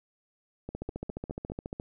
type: two click trains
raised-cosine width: 2 ms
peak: -24 / -22 dBFS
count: 5 / 16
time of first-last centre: 0.69-1.5 / 0.75-1.799 s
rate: 4.94 / 14.3 Hz
effects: none